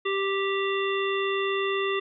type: harmonic tone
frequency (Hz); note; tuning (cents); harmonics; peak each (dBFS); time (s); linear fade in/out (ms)
392; G4; 0; 1 / 3 / 5 / 7 / 9; -26 / -31 / -33 / -34 / -36; 0.05-2; 10
effects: none